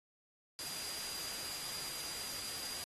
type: tone in noise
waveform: sine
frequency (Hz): 4840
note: D#8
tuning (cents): -49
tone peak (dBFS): -45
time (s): 0.59-2.84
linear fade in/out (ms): 0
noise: white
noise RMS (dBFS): -43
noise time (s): 0.59-2.84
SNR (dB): -5
effects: AAC 32 kbps